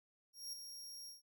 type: tone with ADSR envelope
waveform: sawtooth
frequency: 5588 Hz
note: F8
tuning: in tune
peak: -39 dBFS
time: 0.33-1.22 s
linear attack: 200 ms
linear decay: 4 ms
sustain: -7 dB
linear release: 140 ms
effects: none